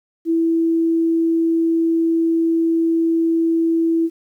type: tone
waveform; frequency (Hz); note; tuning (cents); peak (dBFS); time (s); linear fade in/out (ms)
sine; 329.6; E4; 0; -14; 0.25-4.1; 50
effects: 9-bit